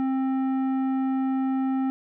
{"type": "tone with tanh clipping", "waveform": "sine", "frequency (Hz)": 264.6, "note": "C4", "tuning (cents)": 20, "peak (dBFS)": -24, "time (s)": [0, 1.9], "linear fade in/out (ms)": 0, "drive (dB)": 11, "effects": []}